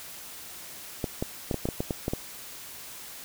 clicks, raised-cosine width 2 ms, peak -14 dBFS, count 10, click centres 1.042 / 1.225 / 1.512 / 1.543 / 1.655 / 1.688 / 1.805 / 1.908 / 2.081 / 2.135 s, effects white hiss -43 dBFS RMS until 3.24 s

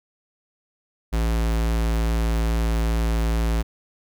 square tone, 56.1 Hz, A1, 34 cents sharp, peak -20 dBFS, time 1.12-3.63 s, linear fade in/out 20 ms, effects none

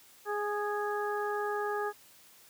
harmonic tone with a mistuned harmonic, 415.3 Hz, G#4, in tune, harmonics 1 / 2 / 3 / 4, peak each -33 / -36 / -38 / -39 dBFS, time 0.25-1.93 s, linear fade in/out 50 ms, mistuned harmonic 3, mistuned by -16 cents, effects white hiss -58 dBFS RMS until 2.49 s + high-pass 80 Hz 12 dB/octave

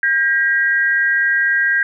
sine tone pair together, 1606 / 1909.9 Hz, G6 / A#6, +41 / +42 cents, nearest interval minor third, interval 301 cents, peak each -14 / -18 dBFS, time 0.03-1.83 s, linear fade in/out 2 ms, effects none

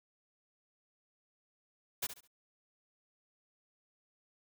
white noise with echo, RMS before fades -35 dBFS, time 2.02-2.07 s, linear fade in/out 10 ms, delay 69 ms, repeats 3, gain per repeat -11 dB, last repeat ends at 2.277 s, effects none

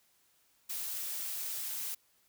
blue noise, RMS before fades -38 dBFS, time 0.69-1.95 s, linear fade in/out 10 ms, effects white hiss -70 dBFS RMS until 2.28 s

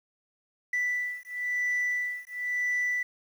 sine beating tone pair, 1975.5 / 1976.48 Hz, B6 / B6, 0 / +1 cents, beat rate 0.98 Hz, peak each -29 dBFS, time 0.73-3.03 s, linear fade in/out 5 ms, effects tanh soft clip ceiling -23 dBFS + 9-bit

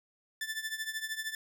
sawtooth tone with tremolo, 1760 Hz, A6, in tune, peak -28 dBFS, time 0.41-1.35 s, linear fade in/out 2 ms, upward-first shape triangle, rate 13 Hz, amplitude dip 85%, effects none

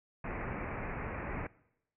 pink low-pass noise, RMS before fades -39 dBFS, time 0.24-1.47 s, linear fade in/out 5 ms, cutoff 2500 Hz, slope 96 dB/octave, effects noise-tail reverb RT60 0.8 s tail -21 dB re dry

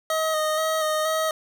25% pulse tone with vibrato, 627 Hz, D#5, 13 cents sharp, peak -18 dBFS, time 0.1-1.31 s, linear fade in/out 2 ms, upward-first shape square, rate 2.1 Hz, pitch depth 21 cents each way, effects none

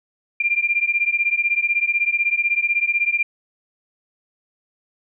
sine beating tone pair, 2381 / 2397 Hz, D7 / D7, +23 / +35 cents, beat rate 16 Hz, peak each -20 dBFS, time 0.4-3.23 s, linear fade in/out 5 ms, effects none

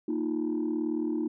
sine chord, Bb suspended fourth, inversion none, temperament equal, 233.1 / 311.1 / 349.2 Hz, Bb3 / Eb4 / F4, 0 / 0 / 0 cents, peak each -32 / -28 / -32 dBFS, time 0.08-1.28 s, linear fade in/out 5 ms, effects tanh soft clip ceiling -22 dBFS

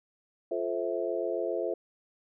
sine chord, F major seventh, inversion none, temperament just, 349.2 / 436.5 / 523.8 / 654.8 Hz, F4 / A4 / C5 / E5, 0 / -14 / +2 / -12 cents, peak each -34 dBFS, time 0.51-1.74 s, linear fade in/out 5 ms, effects none

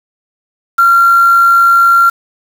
sine tone with quantisation, 1376 Hz, F6, 26 cents flat, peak -4 dBFS, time 0.78-2.1 s, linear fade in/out 10 ms, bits 4, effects none

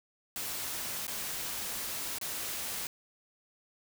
white noise with dropouts, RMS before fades -37 dBFS, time 0.36-2.87 s, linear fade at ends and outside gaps 1 ms, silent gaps 1.068-1.079 / 2.185-2.213 s, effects none

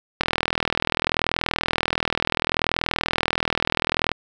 click train, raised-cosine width 0.3 ms, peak -3 dBFS, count 160, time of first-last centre 0.21-4.117 s, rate 40.7 Hz, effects none

